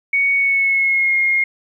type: tone with pitch glide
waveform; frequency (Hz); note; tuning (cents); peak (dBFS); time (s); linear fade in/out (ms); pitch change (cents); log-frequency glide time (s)
sine; 2230 to 2140; C#7 to C7; +10 to +38; -13; 0.13-1.44; 5; -72; 0.35-1.16
effects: 9-bit